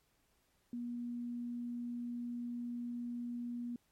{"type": "tone", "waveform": "sine", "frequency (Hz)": 240.1, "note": "B3", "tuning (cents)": -49, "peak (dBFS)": -38, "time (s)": [0.73, 3.76], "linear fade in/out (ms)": 2, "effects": ["pink hiss -75 dBFS RMS until 3.91 s", "MP3 64 kbps"]}